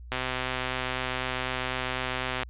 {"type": "click train", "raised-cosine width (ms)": 0.3, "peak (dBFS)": -13, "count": 297, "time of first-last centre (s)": [0.12, 2.433], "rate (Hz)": 128, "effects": ["added 60 Hz sine -41 dBFS peak until 2.49 s", "resampled to 8000 Hz"]}